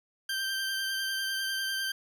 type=tone with vibrato; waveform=20% pulse; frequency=1568 Hz; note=G6; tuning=in tune; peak=-25 dBFS; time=0.29-1.92 s; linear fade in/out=5 ms; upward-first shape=triangle; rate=10 Hz; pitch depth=20 cents each way; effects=11-bit